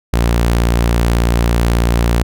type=tone; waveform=sawtooth; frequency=58.27 Hz; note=A#1; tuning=in tune; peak=-7 dBFS; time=0.13-2.23 s; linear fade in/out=5 ms; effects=none